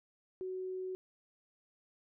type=tone; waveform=sine; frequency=372.5 Hz; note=F#4; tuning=12 cents sharp; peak=-37 dBFS; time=0.41-0.95 s; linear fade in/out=0 ms; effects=none